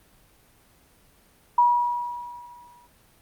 sine tone with exponential decay, 965 Hz, B5, 40 cents flat, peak -13 dBFS, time 1.58-2.87 s, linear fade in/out 5 ms, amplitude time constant 280 ms, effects pink hiss -58 dBFS RMS until 3.21 s + Opus 32 kbps

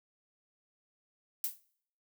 violet noise with exponential decay, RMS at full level -29 dBFS, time 1.44-1.6 s, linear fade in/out 1 ms, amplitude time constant 33 ms, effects noise-tail reverb RT60 0.6 s tail -21 dB re dry

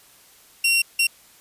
sawtooth tone bursts at uneven times, 2742 Hz, F7, 32 cents flat, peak -13 dBFS, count 2, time 0.64-0.82 / 0.99-1.07 s, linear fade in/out 5 ms, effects white hiss -52 dBFS RMS until 1.4 s + resampled to 32000 Hz

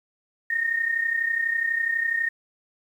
sine tone pair together, 1837 / 1869.1 Hz, A#6 / A#6, -26 / +4 cents, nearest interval unison, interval 30 cents, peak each -23 / -28 dBFS, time 0.5-2.29 s, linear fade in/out 5 ms, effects 9-bit

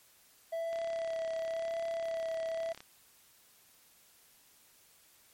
triangle tone with vibrato, 659.3 Hz, E5, in tune, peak -31 dBFS, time 0.52-2.73 s, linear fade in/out 10 ms, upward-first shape sine, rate 0.94 Hz, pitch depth 16 cents each way
click train, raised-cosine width 0.2 ms, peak -30 dBFS, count 73, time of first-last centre 0.73-2.805 s, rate 34.7 Hz
effects white hiss -63 dBFS RMS until 5.33 s + MP3 64 kbps

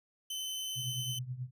sawtooth tone, 3049 Hz, G7, 49 cents flat, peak -33 dBFS, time 0.3-1.19 s, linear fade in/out 5 ms
sine tone with tremolo, 126.4 Hz, B2, 41 cents sharp, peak -33 dBFS, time 0.75-1.51 s, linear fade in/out 50 ms, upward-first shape triangle, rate 9.3 Hz, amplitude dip 85%
effects none

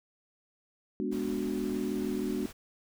sine chord, G# half-diminished seventh, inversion none, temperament equal, 207.7 / 246.9 / 293.7 / 370 Hz, G#3 / B3 / D4 / F#4, 0 / 0 / 0 / 0 cents, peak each -35 dBFS, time 1-2.46 s, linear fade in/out 0 ms
pink noise, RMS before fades -47 dBFS, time 1.11-2.53 s, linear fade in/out 20 ms
effects none

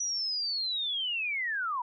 sine linear sweep, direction down, 5900 to 932.3 Hz, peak -29 dBFS, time 0-1.82 s, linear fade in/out 5 ms, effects none

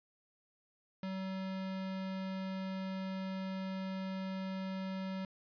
square tone, 190 Hz, F#3, 46 cents sharp, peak -38 dBFS, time 1.03-5.25 s, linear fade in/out 2 ms, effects resampled to 11025 Hz

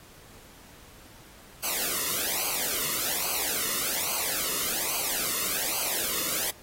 white noise with flanger, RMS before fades -29 dBFS, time 1.63-6.51 s, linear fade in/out 10 ms, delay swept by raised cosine 0.55 to 1.28 ms, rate 1.2 Hz, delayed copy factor -0.95, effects pink hiss -52 dBFS RMS until 6.62 s + AAC 48 kbps

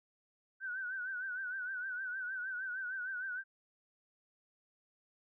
sine tone with vibrato, 1511 Hz, F#6, 36 cents sharp, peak -37 dBFS, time 0.6-3.44 s, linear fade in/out 50 ms, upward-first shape triangle, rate 6.5 Hz, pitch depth 95 cents each way, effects none

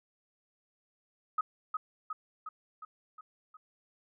sine tone with echo, 1265 Hz, D#6, 28 cents sharp, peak -26 dBFS, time 1.38-1.41 s, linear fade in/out 5 ms, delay 360 ms, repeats 6, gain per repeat -4 dB, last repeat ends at 3.57 s, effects none

